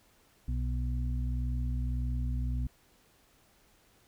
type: harmonic tone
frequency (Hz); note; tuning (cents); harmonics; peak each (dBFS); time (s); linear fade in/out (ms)
61.74; B1; 0; 1 / 2 / 4; -30 / -36 / -42; 0.48-2.67; 5
effects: pink hiss -65 dBFS RMS until 4.07 s